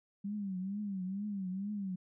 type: tone with vibrato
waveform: sine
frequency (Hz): 196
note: G3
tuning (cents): 0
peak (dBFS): -35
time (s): 0.24-1.96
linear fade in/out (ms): 10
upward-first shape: triangle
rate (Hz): 2.2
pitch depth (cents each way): 140
effects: none